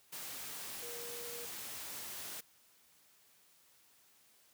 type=tone in noise; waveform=sine; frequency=475.9 Hz; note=A#4; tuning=36 cents sharp; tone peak=-48 dBFS; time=0.82-1.46 s; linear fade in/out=10 ms; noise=white; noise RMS=-45 dBFS; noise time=0.12-2.41 s; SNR=-6 dB; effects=white hiss -67 dBFS RMS until 4.53 s + high-pass 80 Hz 12 dB/octave